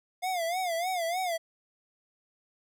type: tone with vibrato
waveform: square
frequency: 704 Hz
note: F5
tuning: 14 cents sharp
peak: -29 dBFS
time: 0.22-1.38 s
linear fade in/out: 20 ms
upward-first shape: sine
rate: 3.3 Hz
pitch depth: 120 cents each way
effects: none